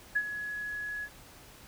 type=tone with ADSR envelope; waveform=sine; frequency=1686 Hz; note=G#6; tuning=26 cents sharp; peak=-23 dBFS; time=0.15-1.09 s; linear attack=13 ms; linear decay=59 ms; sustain=-11 dB; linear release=57 ms; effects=pink hiss -53 dBFS RMS until 1.67 s